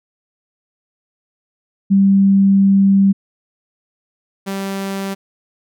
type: tone pair in turn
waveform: sine / sawtooth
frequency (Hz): 196 / 195.22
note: G3 / G3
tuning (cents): 0 / -7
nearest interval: unison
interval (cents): 7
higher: first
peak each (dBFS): -8 / -17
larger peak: first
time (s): 1.9-3.13 / 4.46-5.15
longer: first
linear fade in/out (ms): 20
effects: none